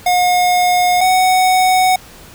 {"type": "tone pair in turn", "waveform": "square", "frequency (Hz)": [720, 743.2], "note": ["F#5", "F#5"], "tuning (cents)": [-47, 7], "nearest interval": "minor second", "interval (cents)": 54, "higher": "second", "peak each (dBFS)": [-11, -10], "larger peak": "second", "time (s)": [[0.06, 1.01], [1.01, 1.96]], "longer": "neither", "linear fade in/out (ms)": 5, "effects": ["pink hiss -39 dBFS RMS until 2.34 s"]}